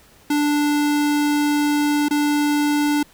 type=tone with dropouts; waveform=square; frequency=293.7 Hz; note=D4; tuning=in tune; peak=-17 dBFS; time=0.3-3.03 s; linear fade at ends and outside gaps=5 ms; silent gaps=2.085-2.108 s; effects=pink hiss -51 dBFS RMS until 3.13 s